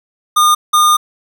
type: tone bursts at uneven times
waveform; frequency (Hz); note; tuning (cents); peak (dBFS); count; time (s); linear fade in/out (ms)
square; 1216; D#6; -40; -8; 2; 0.36-0.55 / 0.73-0.97; 10
effects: none